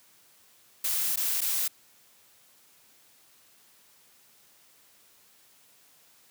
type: noise with dropouts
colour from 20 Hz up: blue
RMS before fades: -28 dBFS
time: 0.84-1.68 s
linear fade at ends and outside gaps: 5 ms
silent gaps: 1.16-1.172 / 1.408-1.415 s
effects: white hiss -60 dBFS RMS until 6.3 s + high-pass 80 Hz 12 dB/octave